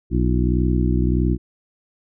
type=harmonic tone with a mistuned harmonic; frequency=61.74 Hz; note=B1; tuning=in tune; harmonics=1 / 2 / 3 / 4 / 5 / 6; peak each=-19 / -22 / -24 / -25 / -26 / -27 dBFS; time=0.1-1.38 s; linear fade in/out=50 ms; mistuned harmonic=6; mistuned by=-100 cents; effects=none